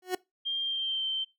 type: tone with exponential growth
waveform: 30% pulse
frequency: 367.2 Hz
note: F#4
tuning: 13 cents flat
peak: -22 dBFS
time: 0.02-0.15 s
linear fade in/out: 5 ms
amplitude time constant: 28 ms
type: tone with pitch glide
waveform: sine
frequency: 3193 to 3115 Hz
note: G7 to G7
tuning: +31 to -12 cents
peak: -28 dBFS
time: 0.45-1.25 s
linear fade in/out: 20 ms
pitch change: -43 cents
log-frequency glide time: 0.62-1.05 s
effects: noise-tail reverb RT60 0.2 s tail -21 dB re dry